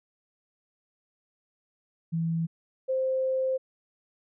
sine tone pair in turn, 164.81 / 523.2 Hz, E3 / C5, 0 / 0 cents, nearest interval octave + minor sixth, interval 2000 cents, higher second, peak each -25 / -24 dBFS, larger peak second, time 2.12-2.47 / 2.88-3.58 s, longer second, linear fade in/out 20 ms, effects none

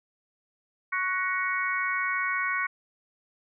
harmonic tone with a mistuned harmonic, 370 Hz, F#4, in tune, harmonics 3 / 4 / 5 / 6, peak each -31 / -31 / -31 / -31 dBFS, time 0.92-2.67 s, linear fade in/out 10 ms, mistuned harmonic 5, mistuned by +41 cents, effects none

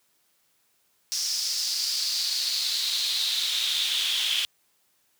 brown noise with high-pass filter sweep, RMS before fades -27 dBFS, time 1.12-4.45 s, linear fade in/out 0 ms, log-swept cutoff 5400 to 3200 Hz, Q 5.2, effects white hiss -68 dBFS RMS until 5.19 s + high-pass 80 Hz 12 dB/octave

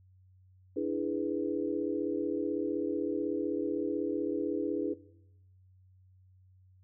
sine chord, E dominant seventh, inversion third, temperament equal, 293.7 / 329.6 / 415.3 / 493.9 Hz, D4 / E4 / G#4 / B4, 0 / 0 / 0 / 0 cents, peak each -34 / -35 / -35 / -37 dBFS, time 0.76-4.94 s, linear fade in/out 10 ms, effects noise-tail reverb RT60 0.9 s tail -20 dB re dry + added 93 Hz sine -58 dBFS peak until 6.83 s

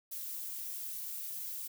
violet noise with flanger, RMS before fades -41 dBFS, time 0.11-1.68 s, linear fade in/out 10 ms, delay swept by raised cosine 1.6 to 7 ms, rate 1.5 Hz, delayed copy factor -0.7, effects none

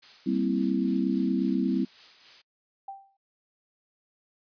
blue noise with tremolo, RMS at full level -43 dBFS, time 0.02-2.42 s, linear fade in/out 10 ms, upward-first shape sine, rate 3.6 Hz, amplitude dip 40%
sine chord, C dominant seventh, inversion second, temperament equal, 196 / 233.1 / 261.6 / 329.6 Hz, G3 / Bb3 / C4 / E4, 0 / 0 / 0 / 0 cents, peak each -28 / -31 / -27 / -30 dBFS, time 0.26-1.85 s, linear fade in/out 10 ms
sine tone with exponential decay, 784 Hz, G5, in tune, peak -33 dBFS, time 2.88-3.17 s, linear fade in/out 5 ms, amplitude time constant 63 ms
effects noise-tail reverb RT60 0.1 s tail -26 dB re dry + resampled to 11025 Hz

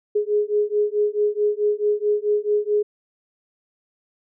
sine beating tone pair, 415.3 / 419.9 Hz, G#4 / G#4, 0 / +19 cents, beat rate 4.6 Hz, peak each -21 dBFS, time 0.15-2.83 s, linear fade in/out 10 ms, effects none

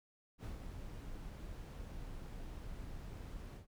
brown noise with ADSR envelope, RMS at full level -43 dBFS, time 0.38-3.67 s, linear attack 66 ms, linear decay 120 ms, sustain -4 dB, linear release 120 ms, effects none

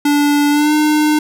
square tone with pitch glide, 290.5 to 303 Hz, D4 to D#4, -19 to -46 cents, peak -11 dBFS, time 0.05-1.19 s, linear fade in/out 5 ms, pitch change +73 cents, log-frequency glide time 0.5-0.73 s, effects none

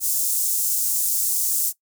pink high-pass noise, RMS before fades -22 dBFS, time 0-1.73 s, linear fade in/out 50 ms, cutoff 7200 Hz, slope 24 dB/octave, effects noise-tail reverb RT60 0.1 s tail -18 dB re dry

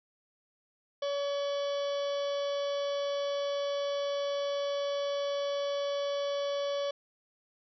harmonic tone with a mistuned harmonic, 566 Hz, C#5, 36 cents sharp, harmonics 1 / 2 / 3 / 4 / 5 / 6 / 7 / 8 / 9 / 10, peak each -30 / -42 / -50 / -52 / -47 / -44 / -57 / -50 / -56 / -54 dBFS, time 1.02-6.91 s, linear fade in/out 5 ms, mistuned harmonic 5, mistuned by +120 cents, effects none

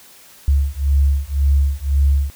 sine beating tone pair, 69 / 70.9 Hz, C#2 / C#2, -7 / +40 cents, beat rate 1.9 Hz, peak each -16 dBFS, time 0.48-2.3 s, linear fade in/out 0 ms, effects white hiss -45 dBFS RMS until 2.35 s

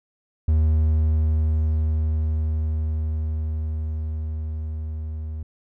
triangle tone with level ramp, 78 Hz, D#2, 5 cents sharp, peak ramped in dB -13 to -26 dBFS, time 0.48-5.43 s, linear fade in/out 5 ms, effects none

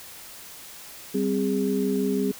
sine tone cluster, 194.9 / 260.9 / 410.2 Hz, G3 / C4 / G#4, -10 / -5 / -21 cents, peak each -26 dBFS, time 1.14-2.32 s, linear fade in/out 10 ms, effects white hiss -43 dBFS RMS until 2.39 s

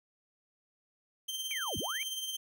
sawtooth tone with tremolo, 3136 Hz, G7, in tune, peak -30 dBFS, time 1.28-2.37 s, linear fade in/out 10 ms, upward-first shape triangle, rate 18 Hz, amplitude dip 55%
sine linear two-way sweep, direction down then up, 2417 to 48.85 to 2417 Hz, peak -36 dBFS, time 1.51-2.03 s, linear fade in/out 0 ms, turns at 1.78 s
effects none

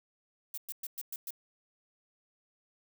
violet noise bursts, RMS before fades -39 dBFS, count 6, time 0.54-1.306 s, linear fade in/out 2 ms, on 36 ms, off 110 ms, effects none

